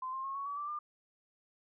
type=tone with pitch steps; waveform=sine; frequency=1033 / 1059 / 1085.6 / 1112.9 / 1140.9 / 1169.6 / 1199 Hz; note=C6 / C6 / C#6 / C#6 / C#6 / D6 / D6; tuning=-22 / +21 / -36 / +6 / +50 / -7 / +36 cents; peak=-36 dBFS; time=0.02-0.79 s; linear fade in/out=5 ms; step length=110 ms; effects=none